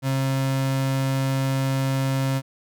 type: tone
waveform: 35% pulse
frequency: 134.3 Hz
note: C3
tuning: 46 cents sharp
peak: -19 dBFS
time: 0.02-2.42 s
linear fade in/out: 50 ms
effects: none